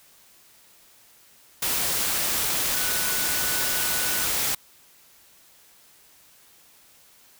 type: tone in noise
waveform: sine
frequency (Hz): 1480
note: F#6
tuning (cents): 0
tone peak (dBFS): -34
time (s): 2.74-4.25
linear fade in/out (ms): 5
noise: white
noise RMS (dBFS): -25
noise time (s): 1.62-4.55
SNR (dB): -12
effects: white hiss -55 dBFS RMS until 7.39 s